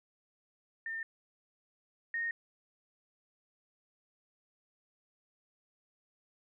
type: tone pair in turn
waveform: sine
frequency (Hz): 1809 / 1851.3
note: A6 / A#6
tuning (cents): +48 / -12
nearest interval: unison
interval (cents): 40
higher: second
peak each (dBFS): -36 / -32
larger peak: second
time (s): 0.86-1.03 / 2.14-2.31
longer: neither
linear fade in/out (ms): 2
effects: none